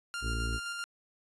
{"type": "tone with tremolo", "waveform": "sawtooth", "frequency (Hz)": 1396.9, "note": "F6", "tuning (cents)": 0, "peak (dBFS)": -31, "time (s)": [0.14, 0.84], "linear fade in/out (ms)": 0, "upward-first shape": "square", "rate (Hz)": 7.7, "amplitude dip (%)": 25}
{"type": "harmonic tone", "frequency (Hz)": 56.7, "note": "A#1", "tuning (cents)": -47, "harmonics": [1, 2, 4, 5, 6, 7, 8], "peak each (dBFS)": [-32, -38, -44, -46, -48, -49, -50], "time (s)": [0.21, 0.6], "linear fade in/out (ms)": 50}
{"effects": ["resampled to 24000 Hz"]}